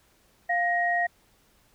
sine tone pair together, 700.1 / 1881 Hz, F5 / A#6, +4 / +15 cents, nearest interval octave + perfect fourth, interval 1711 cents, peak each -25 / -25 dBFS, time 0.49-1.07 s, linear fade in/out 10 ms, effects pink hiss -63 dBFS RMS until 1.74 s

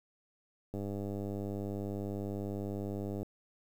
click train, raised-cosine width 2 ms, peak -26 dBFS, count 250, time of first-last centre 0.74-3.23 s, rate 100 Hz, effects 9-bit

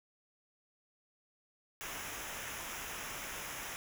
pink noise with comb filter, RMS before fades -43 dBFS, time 1.81-3.76 s, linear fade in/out 0 ms, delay 0.23 ms, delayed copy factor -0.7, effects none

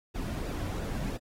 brown noise with flanger, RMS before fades -34 dBFS, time 0.14-1.18 s, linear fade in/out 20 ms, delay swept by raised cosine 0.93 to 2.43 ms, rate 2.9 Hz, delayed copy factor -0.5, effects AAC 48 kbps

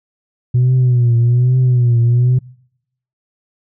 sine tone with vibrato, 122.8 Hz, B2, 9 cents flat, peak -7 dBFS, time 0.54-2.39 s, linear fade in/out 10 ms, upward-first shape triangle, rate 1.2 Hz, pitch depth 89 cents each way, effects noise-tail reverb RT60 0.8 s tail -26 dB re dry + tanh soft clip ceiling -7 dBFS

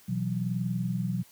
sine chord, B suspended fourth, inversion none, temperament just, 123.47 / 164.63 / 185.21 Hz, B2 / E3 / F#3, 0 / -2 / +2 cents, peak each -31 / -33 / -30 dBFS, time 0.08-1.23 s, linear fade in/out 10 ms, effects white hiss -57 dBFS RMS until 1.31 s + high-pass 80 Hz 12 dB/octave

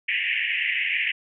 pink band-pass noise, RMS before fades -25 dBFS, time 0.08-1.12 s, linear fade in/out 10 ms, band 1800 to 2900 Hz, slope 96 dB/octave, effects none

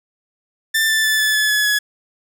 sawtooth tone with pitch steps, 1780 / 1764.6 / 1749.4 / 1734.3 / 1719.4 / 1704.5 / 1689.8 Hz, A6 / A6 / A6 / A6 / A6 / G#6 / G#6, +20 / +5 / -10 / -25 / -40 / +45 / +30 cents, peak -11 dBFS, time 0.74-1.79 s, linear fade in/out 10 ms, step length 150 ms, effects none

